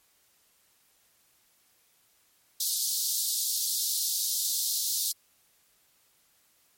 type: high-pass noise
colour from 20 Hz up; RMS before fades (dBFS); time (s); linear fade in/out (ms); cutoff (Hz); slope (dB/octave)
pink; -29; 2.6-5.12; 5; 3900; 48
effects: white hiss -66 dBFS RMS until 6.77 s + MP3 64 kbps